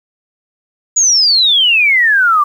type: exponential sweep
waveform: sine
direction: down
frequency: 6920 to 1150 Hz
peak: -7 dBFS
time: 0.96-2.44 s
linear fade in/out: 10 ms
effects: 7-bit